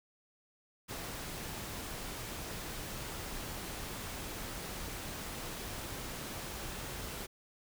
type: noise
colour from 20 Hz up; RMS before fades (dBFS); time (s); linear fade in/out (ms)
pink; -42; 0.88-7.27; 20
effects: none